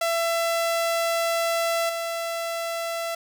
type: tone with level steps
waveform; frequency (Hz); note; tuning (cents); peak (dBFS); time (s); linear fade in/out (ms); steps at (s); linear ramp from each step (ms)
sawtooth; 670; E5; +28; -18 / -23; 0.01-3.15; 5; 1.89; 5
effects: none